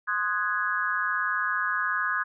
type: chord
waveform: sine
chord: Ab dominant seventh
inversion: first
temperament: equal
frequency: 1046.5 / 1244.5 / 1480 / 1661.2 Hz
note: C6 / Eb6 / Gb6 / Ab6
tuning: 0 / 0 / 0 / 0 cents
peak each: -33 / -30 / -30 / -28 dBFS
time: 0.07-2.24 s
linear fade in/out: 20 ms
effects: none